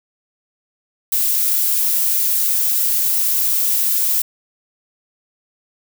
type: noise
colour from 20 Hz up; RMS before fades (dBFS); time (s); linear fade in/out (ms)
violet; -17; 1.12-4.22; 5
effects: none